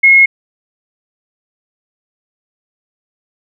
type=tone; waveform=sine; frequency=2164 Hz; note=C#7; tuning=42 cents flat; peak=-3 dBFS; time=0.03-0.26 s; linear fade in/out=10 ms; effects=none